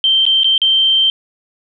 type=tone with dropouts; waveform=sine; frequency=3132 Hz; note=G7; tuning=2 cents flat; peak=-9 dBFS; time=0.04-1.1 s; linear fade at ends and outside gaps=1 ms; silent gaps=0.254-0.264 / 0.434-0.444 / 0.579-0.617 s; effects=none